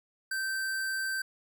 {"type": "tone", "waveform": "square", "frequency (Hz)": 1556, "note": "G6", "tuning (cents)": -13, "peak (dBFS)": -31, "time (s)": [0.31, 1.22], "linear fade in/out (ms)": 5, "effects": []}